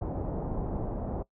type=low-pass noise; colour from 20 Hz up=pink; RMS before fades=-33 dBFS; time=0.01-1.23 s; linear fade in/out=10 ms; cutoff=790 Hz; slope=24 dB/octave; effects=noise-tail reverb RT60 0.1 s tail -20 dB re dry